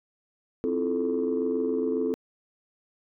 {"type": "chord", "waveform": "sine", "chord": "F major seventh", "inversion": "second", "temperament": "just", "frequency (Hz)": [261.9, 327.4, 349.2, 436.5], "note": ["C4", "E4", "F4", "A4"], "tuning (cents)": [2, -12, 0, -14], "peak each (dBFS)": [-28, -32, -32, -26], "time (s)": [0.64, 2.14], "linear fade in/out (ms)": 0, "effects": ["tanh soft clip ceiling -17 dBFS"]}